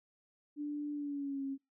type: tone with pitch glide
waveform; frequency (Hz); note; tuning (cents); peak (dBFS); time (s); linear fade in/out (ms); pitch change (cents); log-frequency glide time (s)
sine; 293.7 to 272.5; D4 to C#4; 0 to -29; -35; 0.56-1.58; 50; -129; 0.93-1.44
effects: noise-tail reverb RT60 0.2 s tail -21 dB re dry